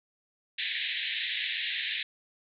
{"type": "band-pass noise", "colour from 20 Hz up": "white", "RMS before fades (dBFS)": -33, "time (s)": [0.58, 2.03], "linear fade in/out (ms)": 5, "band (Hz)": [1700, 3900], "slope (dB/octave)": 96, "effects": []}